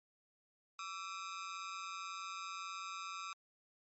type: ring-modulated tone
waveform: sawtooth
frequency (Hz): 1244.5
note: D#6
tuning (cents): 0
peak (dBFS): -36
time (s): 0.79-3.33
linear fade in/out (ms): 2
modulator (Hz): 90.9
effects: MP3 32 kbps